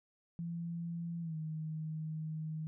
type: tone with pitch glide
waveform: sine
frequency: 169.1 to 156.87 Hz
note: E3 to D#3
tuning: +44 to +14 cents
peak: -37 dBFS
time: 0.39-2.67 s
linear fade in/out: 0 ms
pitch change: -130 cents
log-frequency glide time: 1.21-1.36 s
effects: none